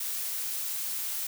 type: noise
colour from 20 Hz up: blue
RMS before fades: -33 dBFS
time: 0-1.27 s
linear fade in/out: 5 ms
effects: none